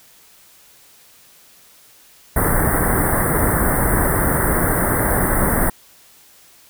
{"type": "band-stop noise", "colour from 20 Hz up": "pink", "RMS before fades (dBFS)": -17, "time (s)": [2.36, 5.7], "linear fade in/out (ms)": 5, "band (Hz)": [2000, 8600], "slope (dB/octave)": 96, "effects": ["white hiss -49 dBFS RMS until 6.69 s"]}